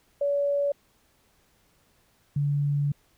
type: tone pair in turn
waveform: sine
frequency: 569 / 143.78 Hz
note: C#5 / D3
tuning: +45 / -36 cents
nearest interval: 2 octaves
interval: 2381 cents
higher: first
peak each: -22 dBFS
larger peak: neither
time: 0.21-0.72 / 2.36-2.92 s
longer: second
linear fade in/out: 5 ms
effects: pink hiss -65 dBFS RMS until 3.17 s